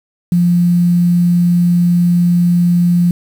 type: tone with quantisation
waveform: sine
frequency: 174.61 Hz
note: F3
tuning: in tune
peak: -8 dBFS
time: 0.32-3.11 s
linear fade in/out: 2 ms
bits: 6
effects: none